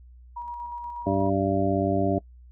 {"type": "tone with tremolo", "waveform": "sine", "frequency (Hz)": 956, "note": "A#5", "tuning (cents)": 43, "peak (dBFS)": -31, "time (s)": [0.36, 1.3], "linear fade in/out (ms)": 10, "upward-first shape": "square", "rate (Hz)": 8.3, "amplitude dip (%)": 25}
{"type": "harmonic tone", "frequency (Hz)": 97.4, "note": "G2", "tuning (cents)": -11, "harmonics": [1, 2, 3, 4, 6, 7], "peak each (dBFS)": [-29, -29, -26, -29, -29, -28], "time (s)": [1.06, 2.19], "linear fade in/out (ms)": 10}
{"effects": ["noise-tail reverb RT60 0.1 s tail -23 dB re dry", "added 61 Hz sine -46 dBFS peak until 2.51 s"]}